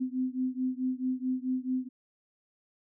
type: beating tone pair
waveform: sine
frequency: 254.6 / 259.2 Hz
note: C4 / C4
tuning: -47 / -16 cents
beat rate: 4.6 Hz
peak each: -31 / -32 dBFS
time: 0-1.89 s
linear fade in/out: 20 ms
effects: none